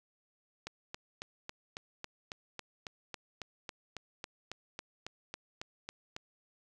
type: click train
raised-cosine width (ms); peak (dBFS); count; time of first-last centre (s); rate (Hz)
0.2; -23; 21; 0.67-6.165; 3.64
effects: none